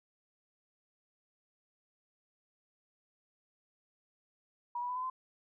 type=tone with pitch steps; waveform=sine; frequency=962 / 978.8 / 995.9 / 1013.3 / 1031 Hz; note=B5 / B5 / B5 / B5 / C6; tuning=-46 / -16 / +14 / +44 / -26 cents; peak=-34 dBFS; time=4.75-5.1 s; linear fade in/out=5 ms; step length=70 ms; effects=none